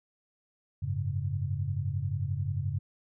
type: chord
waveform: sine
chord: F# suspended second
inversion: none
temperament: equal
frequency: 92.5 / 103.83 / 138.59 Hz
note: F#2 / G#2 / C#3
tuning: 0 / 0 / 0 cents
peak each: -33 dBFS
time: 0.82-2.79 s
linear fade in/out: 10 ms
effects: none